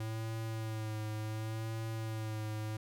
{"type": "tone with vibrato", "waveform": "square", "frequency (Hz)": 110, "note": "A2", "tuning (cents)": 0, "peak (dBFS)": -37, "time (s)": [0, 2.77], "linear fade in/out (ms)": 5, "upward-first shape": "sine", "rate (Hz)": 0.69, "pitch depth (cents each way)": 34, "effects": []}